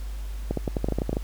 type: clicks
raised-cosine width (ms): 2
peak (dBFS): -12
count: 12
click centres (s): 0.51 / 0.573 / 0.678 / 0.768 / 0.844 / 0.886 / 0.923 / 0.986 / 1.019 / 1.094 / 1.13 / 1.169
effects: added 50 Hz sine -30 dBFS peak until 1.23 s + pink hiss -49 dBFS RMS until 1.23 s